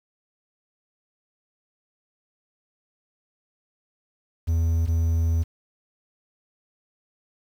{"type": "tone pair in turn", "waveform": "triangle", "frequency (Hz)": [82.41, 82.41], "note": ["E2", "E2"], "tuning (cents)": [0, 0], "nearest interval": "unison", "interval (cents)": 0, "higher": "neither", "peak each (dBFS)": -17, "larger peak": "neither", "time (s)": [[4.47, 4.87], [4.87, 5.44]], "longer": "second", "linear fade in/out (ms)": 20, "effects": ["8-bit"]}